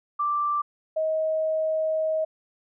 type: tone pair in turn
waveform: sine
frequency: 1175 / 631.9 Hz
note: D6 / D#5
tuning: +1 / +27 cents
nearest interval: major seventh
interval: 1074 cents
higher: first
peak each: -22 dBFS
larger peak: neither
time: 0.19-0.62 / 0.96-2.25 s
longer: second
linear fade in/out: 10 ms
effects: none